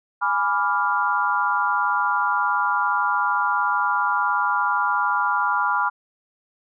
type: chord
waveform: sine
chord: G# diminished seventh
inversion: none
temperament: equal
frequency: 830.6 / 987.8 / 1174.7 / 1396.9 Hz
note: G#5 / B5 / D6 / F6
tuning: 0 / 0 / 0 / 0 cents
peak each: -26 / -23 / -25 / -23 dBFS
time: 0.21-5.9 s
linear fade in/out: 20 ms
effects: none